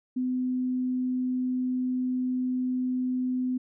sine tone, 253.6 Hz, B3, 46 cents sharp, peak -25 dBFS, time 0.16-3.58 s, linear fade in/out 10 ms, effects none

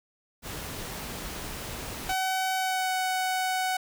pink noise, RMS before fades -37 dBFS, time 0.42-2.15 s, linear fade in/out 50 ms
sawtooth tone with pitch glide, 755 to 746.3 Hz, F#5 to F#5, +35 to +15 cents, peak -22 dBFS, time 2.09-3.77 s, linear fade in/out 5 ms, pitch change -20 cents, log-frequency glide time 2.54-2.93 s
effects none

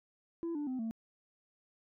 sine tone with pitch steps, 335.5 / 293.8 / 257.2 / 225.2 Hz, E4 / D4 / C4 / A3, +31 / +1 / -30 / +40 cents, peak -32 dBFS, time 0.43-0.91 s, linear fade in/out 0 ms, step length 120 ms, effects tanh soft clip ceiling -33 dBFS

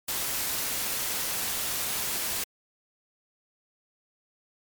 white noise, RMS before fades -30 dBFS, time 0.08-2.44 s, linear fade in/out 5 ms, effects MP3 96 kbps

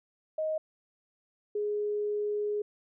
sine tone pair in turn, 626 / 416.5 Hz, D#5 / G#4, +10 / +5 cents, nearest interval perfect fifth, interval 705 cents, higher first, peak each -28 / -28 dBFS, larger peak neither, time 0.38-0.58 / 1.55-2.62 s, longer second, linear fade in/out 5 ms, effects none

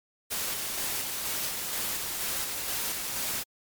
white noise with tremolo, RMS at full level -31 dBFS, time 0.3-3.44 s, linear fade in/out 20 ms, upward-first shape square, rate 2.1 Hz, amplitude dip 25%, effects MP3 96 kbps

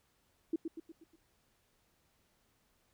sine tone with echo, 326.9 Hz, E4, 14 cents flat, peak -29 dBFS, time 0.53-0.56 s, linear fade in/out 5 ms, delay 120 ms, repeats 5, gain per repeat -6 dB, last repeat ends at 1.16 s, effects pink hiss -74 dBFS RMS until 2.93 s

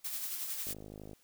blue noise with tremolo, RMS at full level -37 dBFS, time 0.04-0.74 s, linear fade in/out 10 ms, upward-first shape sine, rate 11 Hz, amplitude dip 40%
click train, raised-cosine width 2 ms, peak -34 dBFS, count 25, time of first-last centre 0.67-1.132 s, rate 51.9 Hz
effects white hiss -68 dBFS RMS until 1.23 s

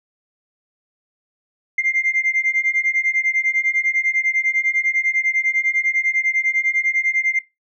sine beating tone pair, 2093 / 2103 Hz, C7 / C7, 0 / +8 cents, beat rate 10 Hz, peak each -19 dBFS, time 1.78-7.39 s, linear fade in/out 5 ms, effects noise-tail reverb RT60 0.2 s tail -18 dB re dry + tanh soft clip ceiling -10 dBFS

